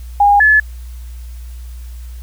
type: tone pair in turn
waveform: sine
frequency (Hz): 814 / 1720.8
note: G#5 / A6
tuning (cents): -35 / -39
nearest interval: octave + minor second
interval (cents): 1296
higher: second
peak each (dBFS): -6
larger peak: neither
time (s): 0.2-0.4 / 0.4-0.6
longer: neither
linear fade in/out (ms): 5
effects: added 60 Hz sine -27 dBFS peak until 2.22 s + white hiss -47 dBFS RMS until 2.22 s